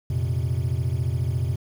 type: chord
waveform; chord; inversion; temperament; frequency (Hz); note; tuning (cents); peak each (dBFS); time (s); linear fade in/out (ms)
triangle; F suspended fourth; none; equal; 87.31 / 116.54 / 130.81; F2 / Bb2 / C3; 0 / 0 / 0; -24; 0.1-1.56; 5
effects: tanh soft clip ceiling -11 dBFS + 8-bit